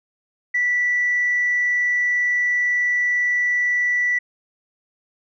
sine tone, 1963 Hz, B6, 11 cents flat, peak -16 dBFS, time 0.54-4.19 s, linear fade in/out 10 ms, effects tanh soft clip ceiling -12 dBFS

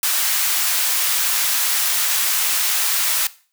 white high-pass noise, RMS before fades -19 dBFS, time 0.03-3.27 s, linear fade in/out 2 ms, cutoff 1000 Hz, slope 12 dB/octave, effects noise-tail reverb RT60 0.4 s tail -18 dB re dry

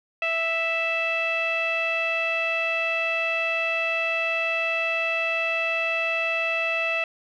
sawtooth tone with low-pass filter, 659.3 Hz, E5, in tune, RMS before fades -25 dBFS, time 0.22-7.04 s, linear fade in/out 2 ms, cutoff 2600 Hz, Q 7.7, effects none

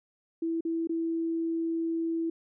sine tone with dropouts, 329.6 Hz, E4, in tune, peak -27 dBFS, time 0.42-2.3 s, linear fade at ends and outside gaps 5 ms, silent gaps 0.608-0.65 / 0.873-0.893 s, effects none

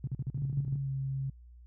sine tone bursts, 131.2 Hz, C3, 5 cents sharp, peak -30 dBFS, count 10, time 0.04-0.757 s, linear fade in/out 2 ms, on 33 ms, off 43 ms
sine tone with pitch glide, 139.8 to 135.27 Hz, C#3 to C#3, +15 to -42 cents, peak -31 dBFS, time 0.38-1.3 s, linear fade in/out 5 ms, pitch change -57 cents, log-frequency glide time 0.73-0.92 s
effects added 60 Hz sine -50 dBFS peak until 1.66 s

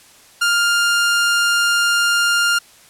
sawtooth tone, 1403 Hz, F6, 8 cents sharp, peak -10 dBFS, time 0.41-2.59 s, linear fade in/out 10 ms, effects white hiss -47 dBFS RMS until 2.89 s + low-pass 11000 Hz 12 dB/octave

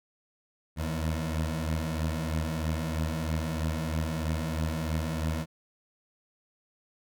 20% pulse beating tone pair, 78.7 / 81.8 Hz, D#2 / E2, +20 / -13 cents, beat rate 3.1 Hz, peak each -25 / -29 dBFS, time 0.76-5.46 s, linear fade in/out 50 ms, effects none

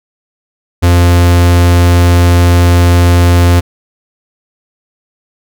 45% pulse tone, 87.31 Hz, F2, in tune, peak -4 dBFS, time 0.82-3.61 s, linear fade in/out 20 ms, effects none

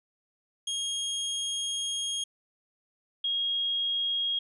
sawtooth / sine tone pair in turn, 3259 / 3271 Hz, G#7 / G#7, -33 / -27 cents, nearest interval unison, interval 6 cents, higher second, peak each -26 dBFS, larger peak neither, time 0.67-2.24 / 3.24-4.39 s, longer first, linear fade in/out 5 ms, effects resampled to 24000 Hz

